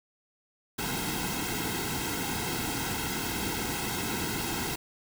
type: noise with comb filter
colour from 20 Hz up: pink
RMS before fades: -32 dBFS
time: 0.78-4.76 s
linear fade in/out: 10 ms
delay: 1.7 ms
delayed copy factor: -0.85
effects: none